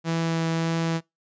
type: tone with vibrato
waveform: sawtooth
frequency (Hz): 164.5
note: E3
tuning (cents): -3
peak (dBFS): -19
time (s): 0.04-1.01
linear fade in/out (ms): 50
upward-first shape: triangle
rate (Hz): 1.7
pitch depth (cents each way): 8
effects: noise-tail reverb RT60 0.2 s tail -25 dB re dry + resampled to 16000 Hz